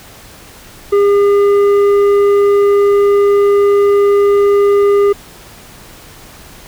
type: tone with tanh clipping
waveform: sine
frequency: 404.4 Hz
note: G#4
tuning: 46 cents flat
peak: -8 dBFS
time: 0.92-5.13 s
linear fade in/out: 10 ms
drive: 8 dB
effects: pink hiss -37 dBFS RMS until 6.67 s